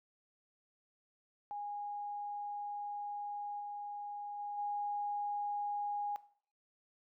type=tone with level steps; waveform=sine; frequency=822 Hz; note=G#5; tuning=18 cents flat; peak=-39 / -41 / -39 / -35 dBFS; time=1.51-6.16 s; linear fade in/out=0 ms; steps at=3.59 / 4.38 / 4.57 s; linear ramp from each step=20 ms; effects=noise-tail reverb RT60 0.5 s tail -17 dB re dry